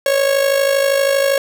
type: tone with amplitude modulation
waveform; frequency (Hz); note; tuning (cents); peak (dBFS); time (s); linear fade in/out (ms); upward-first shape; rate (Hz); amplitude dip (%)
45% pulse; 551; C#5; -11; -10; 0.06-1.38; 2; sine; 52.6; 60
effects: none